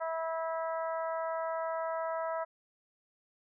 harmonic tone, 325.8 Hz, E4, 20 cents flat, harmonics 2 / 3 / 4 / 5 / 6, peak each -34 / -38 / -40 / -48 / -50 dBFS, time 0-2.45 s, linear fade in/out 20 ms, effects none

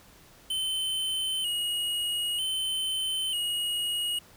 square tone with vibrato, 2976 Hz, F#7, 9 cents sharp, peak -28 dBFS, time 0.5-4.19 s, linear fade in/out 5 ms, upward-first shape square, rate 0.53 Hz, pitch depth 53 cents each way, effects pink hiss -55 dBFS RMS until 4.36 s

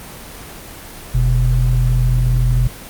sine tone pair together, 44.05 / 124.6 Hz, F1 / B2, +16 / +16 cents, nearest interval octave + tritone, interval 1800 cents, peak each -14 dBFS, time 1.14-2.68 s, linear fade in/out 10 ms, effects pink hiss -34 dBFS RMS until 2.89 s + Opus 24 kbps

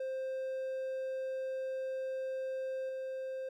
triangle tone with level steps, 525 Hz, C5, 6 cents sharp, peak -33 / -35 dBFS, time 0-3.49 s, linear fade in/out 5 ms, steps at 2.89 s, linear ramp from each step 2 ms, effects none

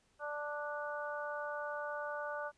harmonic tone, 294.4 Hz, D4, 4 cents sharp, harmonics 2 / 3 / 4 / 5, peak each -41 / -45 / -45 / -43 dBFS, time 0.19-2.52 s, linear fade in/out 50 ms, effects pink hiss -73 dBFS RMS until 2.57 s + resampled to 22050 Hz

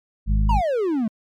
harmonic tone, 51.91 Hz, G#1, in tune, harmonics 1 / 2 / 3 / 4, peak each -16 / -26 / -28 / -28 dBFS, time 0.26-0.62 s, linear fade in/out 50 ms
triangle exponential sweep, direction down, 987.8 to 207.7 Hz, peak -17 dBFS, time 0.49-1.08 s, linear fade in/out 5 ms
effects MP3 96 kbps

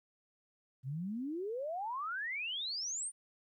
sine exponential sweep, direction up, 123.47 to 9397 Hz, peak -36 dBFS, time 0.83-3.12 s, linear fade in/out 50 ms, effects 13-bit

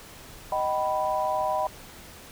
sine chord, Eb augmented, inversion none, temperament equal with one note detuned, 622.3 / 767.4 / 987.8 Hz, Eb5 / G5 / B5, 0 / -37 / 0 cents, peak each -28 dBFS, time 0.52-1.67 s, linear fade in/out 2 ms, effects pink hiss -46 dBFS RMS until 2.31 s

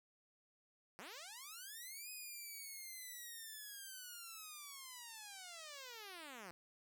5% pulse linear two-way sweep, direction up then down, 164 to 2516 to 164 Hz, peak -39 dBFS, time 0.99-6.51 s, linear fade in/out 0 ms, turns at 2.1 s, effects none

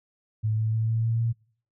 sine tone with pitch steps, 108.8 / 110.13 / 111.47 / 112.83 / 114.21 / 115.6 Hz, A2 / A2 / A2 / A2 / A#2 / A#2, -19 / +2 / +23 / +44 / -35 / -14 cents, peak -22 dBFS, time 0.43-1.33 s, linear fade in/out 20 ms, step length 150 ms, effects noise-tail reverb RT60 0.5 s tail -25 dB re dry

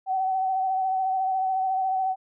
sine tone with vibrato, 759 Hz, F#5, 44 cents sharp, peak -22 dBFS, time 0.06-2.16 s, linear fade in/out 50 ms, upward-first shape sine, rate 14 Hz, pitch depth 27 cents each way, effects none

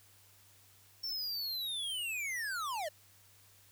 square linear sweep, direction down, 5470 to 567 Hz, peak -36 dBFS, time 1.03-2.89 s, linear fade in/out 10 ms, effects added 98 Hz sine -67 dBFS peak until 3.71 s + white hiss -63 dBFS RMS until 3.71 s

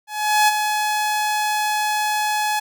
sawtooth tone with ADSR envelope, 847 Hz, G#5, 34 cents sharp, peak -8 dBFS, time 0.07-2.6 s, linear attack 410 ms, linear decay 23 ms, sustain -7 dB, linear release 12 ms, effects none

